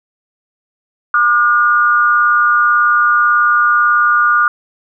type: tone pair together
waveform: sine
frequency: 1200 / 1438.2 Hz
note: D6 / F#6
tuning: +37 / -50 cents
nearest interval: minor third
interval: 313 cents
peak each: -11 dBFS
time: 1.14-4.48 s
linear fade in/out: 2 ms
effects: none